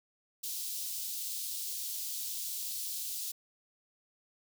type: high-pass noise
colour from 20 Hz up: white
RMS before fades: -38 dBFS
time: 0.43-3.32 s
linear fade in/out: 10 ms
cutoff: 3600 Hz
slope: 24 dB/octave
effects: none